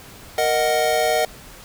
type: chord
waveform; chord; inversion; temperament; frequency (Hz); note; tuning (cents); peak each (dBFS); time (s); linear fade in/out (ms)
square; D# minor; second; equal; 466.2 / 622.3 / 740; A#4 / D#5 / F#5; 0 / 0 / 0; -24 / -21 / -22; 0.38-1.25; 2
effects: pink hiss -42 dBFS RMS until 1.64 s